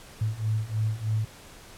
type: beating tone pair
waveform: sine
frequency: 107.1 / 110.3 Hz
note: A2 / A2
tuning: -46 / +5 cents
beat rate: 3.2 Hz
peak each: -29 / -27 dBFS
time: 0.21-1.25 s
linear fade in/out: 5 ms
effects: pink hiss -48 dBFS RMS until 1.77 s + low-pass 12000 Hz 12 dB/octave